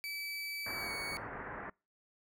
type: tone with pitch glide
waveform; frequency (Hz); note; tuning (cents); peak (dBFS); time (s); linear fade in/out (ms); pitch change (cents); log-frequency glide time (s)
30% pulse; 2302 to 2236; D7 to C#7; -35 to +14; -36; 0.04-1.17; 0; -51; 0.73-0.92
type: low-pass noise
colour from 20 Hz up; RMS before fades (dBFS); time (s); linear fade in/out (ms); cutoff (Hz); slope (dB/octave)
white; -44; 0.66-1.7; 5; 1900; 48
effects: noise-tail reverb RT60 0.3 s tail -26 dB re dry